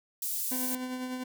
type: high-pass noise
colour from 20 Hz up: white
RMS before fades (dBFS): -33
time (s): 0.22-0.75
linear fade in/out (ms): 2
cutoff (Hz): 7400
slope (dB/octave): 12
type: tone with tremolo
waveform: 40% pulse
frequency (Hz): 254.1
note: B3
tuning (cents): +49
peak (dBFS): -31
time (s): 0.51-1.24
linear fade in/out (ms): 10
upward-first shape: triangle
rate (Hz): 10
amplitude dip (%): 45
effects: none